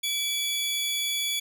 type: tone pair together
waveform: sawtooth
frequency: 2309 / 3409 Hz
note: D7 / G#7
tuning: -30 / +45 cents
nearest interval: perfect fifth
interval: 675 cents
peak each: -29 / -24 dBFS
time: 0.03-1.4 s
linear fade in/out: 10 ms
effects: none